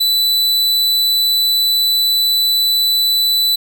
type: tone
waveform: 45% pulse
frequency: 3982 Hz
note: B7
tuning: 14 cents sharp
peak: -12 dBFS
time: 0-3.56 s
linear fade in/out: 10 ms
effects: none